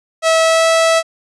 sawtooth tone with pitch glide, 649 to 654.3 Hz, E5 to E5, -27 to -13 cents, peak -6 dBFS, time 0.22-1.03 s, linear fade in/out 50 ms, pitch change +14 cents, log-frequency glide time 0.42-0.67 s, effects resampled to 22050 Hz

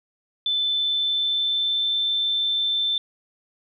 sine tone with pitch glide, 3520 to 3547 Hz, A7 to A7, 0 to +13 cents, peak -20 dBFS, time 0.46-2.98 s, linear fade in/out 2 ms, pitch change +13 cents, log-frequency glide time 0.6-2.01 s, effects none

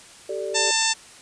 sine chord, G suspended second, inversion none, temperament equal with one note detuned, 387.7 / 440 / 587.3 Hz, G4 / A4 / D5, -19 / 0 / 0 cents, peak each -30 / -31 / -30 dBFS, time 0.29-0.71 s, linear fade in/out 5 ms
harmonic tone, 893 Hz, A5, 25 cents sharp, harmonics 1 / 2 / 3 / 4 / 5 / 6 / 7 / 8 / 9, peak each -28 / -28 / -28 / -28 / -28 / -28 / -28 / -28 / -28 dBFS, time 0.54-0.94 s, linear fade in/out 20 ms
effects white hiss -46 dBFS RMS until 1.21 s + resampled to 22050 Hz

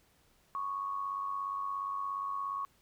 sine tone with amplitude modulation, 1108.7 Hz, C#6, in tune, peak -31 dBFS, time 0.55-2.65 s, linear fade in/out 0 ms, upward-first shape sine, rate 97.1 Hz, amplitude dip 55%, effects pink hiss -68 dBFS RMS until 2.81 s

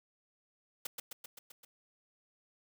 white noise with echo, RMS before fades -38 dBFS, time 0.85-0.87 s, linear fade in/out 5 ms, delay 130 ms, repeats 6, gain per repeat -3 dB, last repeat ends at 1.65 s, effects none

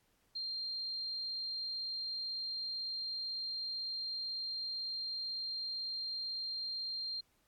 sine tone, 4186 Hz, C8, in tune, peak -37 dBFS, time 0.35-7.21 s, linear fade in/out 10 ms, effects pink hiss -74 dBFS RMS until 7.47 s + AAC 64 kbps

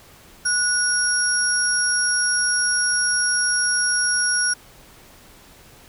sine tone cluster, 1467 / 5600 / 10180 Hz, F#6 / F8 / D#9, -15 / +4 / +39 cents, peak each -22 dBFS, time 0.45-4.54 s, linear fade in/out 10 ms, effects pink hiss -48 dBFS RMS until 5.88 s

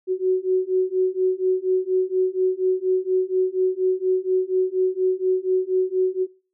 sine beating tone pair, 370 / 374.2 Hz, F#4 / F#4, 0 / +20 cents, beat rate 4.2 Hz, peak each -21 dBFS, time 0.07-6.27 s, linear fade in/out 50 ms, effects noise-tail reverb RT60 0.4 s tail -23 dB re dry

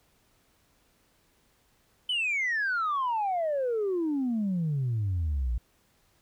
sine exponential sweep, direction down, 3068 to 55 Hz, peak -24 dBFS, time 2.09-5.58 s, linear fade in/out 5 ms, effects tanh soft clip ceiling -23 dBFS + pink hiss -67 dBFS RMS until 6.21 s

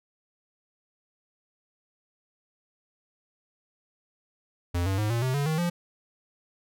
square tone with pitch steps, 87.31 / 96.32 / 106.26 / 117.22 / 129.31 / 142.66 / 157.38 / 173.61 Hz, F2 / G2 / G#2 / A#2 / C3 / D3 / D#3 / F3, 0 / -30 / +40 / +10 / -20 / -50 / +20 / -10 cents, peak -25 dBFS, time 4.74-5.7 s, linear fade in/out 10 ms, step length 120 ms, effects none

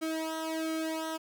sawtooth tone with flanger, 320 Hz, D#4, 49 cents sharp, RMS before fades -34 dBFS, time 0.01-1.18 s, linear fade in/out 20 ms, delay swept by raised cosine 2 to 2.71 ms, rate 1.4 Hz, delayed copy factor -0.95, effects none

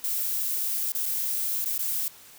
violet noise with dropouts, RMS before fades -28 dBFS, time 0.04-2.08 s, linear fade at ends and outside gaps 1 ms, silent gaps 0.92-0.95 / 1.057-1.061 / 1.644-1.658 / 1.779-1.792 s, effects white hiss -50 dBFS RMS until 2.38 s

